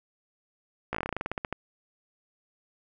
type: slowing click train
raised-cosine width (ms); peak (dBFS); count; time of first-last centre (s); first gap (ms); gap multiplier
0.5; -15; 16; 0.93-1.526; 16; 1.12
effects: none